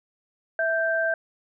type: tone pair together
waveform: sine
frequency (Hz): 655.8 / 1568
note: E5 / G6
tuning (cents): -9 / 0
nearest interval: octave + minor third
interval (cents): 1509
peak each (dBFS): -24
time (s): 0.59-1.14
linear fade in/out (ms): 2
effects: none